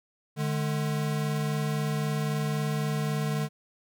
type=tone pair together; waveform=square; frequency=149.01 / 212.8 Hz; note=D3 / G#3; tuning=+25 / +42 cents; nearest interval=tritone; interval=617 cents; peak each=-28 / -34 dBFS; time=0.36-3.49 s; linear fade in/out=50 ms; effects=none